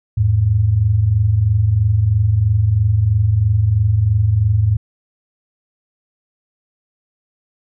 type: tone pair together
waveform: sine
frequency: 84.05 / 107.1 Hz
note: E2 / A2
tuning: +34 / -46 cents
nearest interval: major third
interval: 420 cents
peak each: -18 / -12 dBFS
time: 0.17-4.77 s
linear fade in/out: 10 ms
effects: none